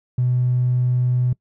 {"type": "tone", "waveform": "triangle", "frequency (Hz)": 124.7, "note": "B2", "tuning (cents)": 17, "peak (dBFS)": -12, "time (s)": [0.18, 1.33], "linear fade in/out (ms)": 5, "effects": ["noise-tail reverb RT60 0.1 s tail -26 dB re dry", "tanh soft clip ceiling -13 dBFS"]}